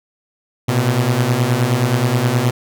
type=beating tone pair; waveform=sawtooth; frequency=116.8 / 126.3 Hz; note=A#2 / B2; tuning=+4 / +39 cents; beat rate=9.5 Hz; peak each=-14 / -12 dBFS; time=0.68-2.51 s; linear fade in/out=10 ms; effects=none